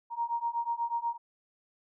sine beating tone pair, 932.3 / 940.5 Hz, A#5 / A#5, 0 / +15 cents, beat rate 8.2 Hz, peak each -33 / -32 dBFS, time 0.1-1.18 s, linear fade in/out 50 ms, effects none

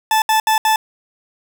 40% pulse tone bursts, 875 Hz, A5, 10 cents flat, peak -11 dBFS, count 4, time 0.11-0.76 s, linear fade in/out 2 ms, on 110 ms, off 70 ms, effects none

